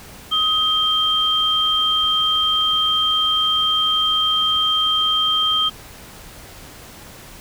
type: tone pair together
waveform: sine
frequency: 1260 / 3170 Hz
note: D#6 / G7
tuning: +21 / +19 cents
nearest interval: octave + major third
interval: 1598 cents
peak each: -22 / -16 dBFS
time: 0.31-5.7 s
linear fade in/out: 20 ms
effects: pink hiss -40 dBFS RMS until 7.4 s